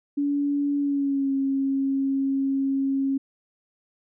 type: tone with pitch glide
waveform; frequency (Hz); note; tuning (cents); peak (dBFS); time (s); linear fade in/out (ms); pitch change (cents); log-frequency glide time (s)
sine; 285.6 to 271.8; D4 to C#4; -48 to -34; -21; 0.17-3.18; 10; -86; 0.79-1.33
effects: none